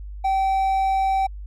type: tone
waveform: triangle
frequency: 772 Hz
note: G5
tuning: 27 cents flat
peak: -16 dBFS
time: 0.24-1.27 s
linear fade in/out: 10 ms
effects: added 50 Hz sine -32 dBFS peak until 1.46 s